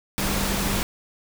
sine tone in noise, 196.8 Hz, G3, 7 cents sharp, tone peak -29 dBFS, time 0.18-0.83 s, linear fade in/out 0 ms, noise pink, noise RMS -25 dBFS, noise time 0.18-0.83 s, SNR -7 dB, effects none

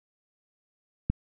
click, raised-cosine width 5 ms, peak -12 dBFS, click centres 1.1 s, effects none

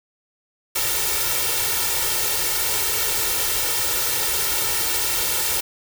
white noise with comb filter, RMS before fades -22 dBFS, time 0.75-5.61 s, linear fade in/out 10 ms, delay 2.2 ms, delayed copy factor +1, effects none

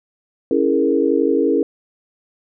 sine chord, A# half-diminished seventh, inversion first, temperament equal, 277.2 / 329.6 / 415.3 / 466.2 Hz, C#4 / E4 / G#4 / A#4, 0 / 0 / 0 / 0 cents, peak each -19 dBFS, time 0.51-1.63 s, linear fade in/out 2 ms, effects none

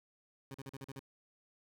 20% pulse tone bursts, 135.3 Hz, C#3, 42 cents flat, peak -39 dBFS, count 7, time 0.51-0.993 s, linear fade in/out 2 ms, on 33 ms, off 42 ms, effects none

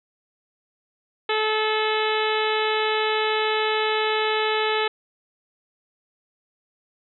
harmonic tone, 433.1 Hz, A4, 27 cents flat, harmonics 1 / 2 / 3 / 4 / 5 / 6 / 7 / 8 / 9, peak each -24 / -27 / -29 / -30 / -31 / -32 / -32 / -33 / -34 dBFS, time 1.29-4.88 s, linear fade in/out 5 ms, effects none

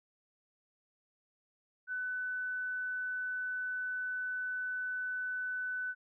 sine tone, 1500 Hz, F#6, 23 cents sharp, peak -34 dBFS, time 1.87-5.95 s, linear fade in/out 50 ms, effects none

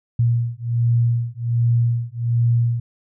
sine beating tone pair, 117.5 / 118.8 Hz, A#2 / A#2, +14 / +33 cents, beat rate 1.3 Hz, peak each -19 dBFS, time 0.19-2.8 s, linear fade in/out 5 ms, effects none

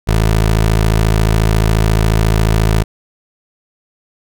20% pulse tone, 54.2 Hz, A1, 25 cents flat, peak -5 dBFS, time 0.07-2.84 s, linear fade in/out 20 ms, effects none

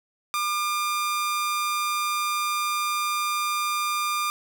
sawtooth tone with amplitude modulation, 1200 Hz, D6, 37 cents sharp, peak -19 dBFS, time 0.34-4.3 s, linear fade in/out 0 ms, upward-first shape sine, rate 187 Hz, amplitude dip 25%, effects none

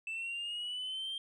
sine linear sweep, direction up, 2639 to 3187 Hz, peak -34 dBFS, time 0.07-1.18 s, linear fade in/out 2 ms, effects tanh soft clip ceiling -35 dBFS

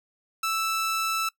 sawtooth tone, 1320 Hz, E6, 2 cents sharp, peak -21 dBFS, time 0.43-1.29 s, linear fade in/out 5 ms, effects noise-tail reverb RT60 0.1 s tail -21 dB re dry

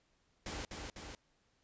pink noise with echo, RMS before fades -42 dBFS, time 0.46-0.65 s, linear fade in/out 2 ms, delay 250 ms, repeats 2, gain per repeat -3 dB, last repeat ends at 1.15 s, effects pink hiss -75 dBFS RMS until 1.63 s + resampled to 16000 Hz

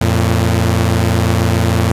sawtooth tone pair together, 86.93 / 113.2 Hz, F2 / A2, -7 / +50 cents, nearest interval perfect fourth, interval 457 cents, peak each -10 dBFS, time 0.01-1.92 s, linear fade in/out 5 ms, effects resampled to 32000 Hz + 7-bit

